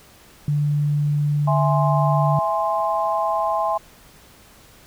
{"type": "tone", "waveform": "sine", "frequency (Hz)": 146.83, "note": "D3", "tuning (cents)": 0, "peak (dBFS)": -17, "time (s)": [0.48, 2.39], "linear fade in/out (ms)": 2}
{"type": "chord", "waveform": "sine", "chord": "E augmented", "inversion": "none", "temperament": "equal", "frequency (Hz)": [659.3, 830.6, 1046.5], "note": ["E5", "G#5", "B#5"], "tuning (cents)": [0, 0, 0], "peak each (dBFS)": -23, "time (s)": [1.47, 3.78], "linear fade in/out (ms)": 10}
{"effects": ["pink hiss -49 dBFS RMS until 4.86 s"]}